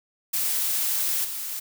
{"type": "noise with level steps", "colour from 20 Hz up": "blue", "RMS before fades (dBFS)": [-25, -32], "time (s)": [0.33, 1.6], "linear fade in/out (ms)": 10, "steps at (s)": 1.24, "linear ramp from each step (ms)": 10, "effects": []}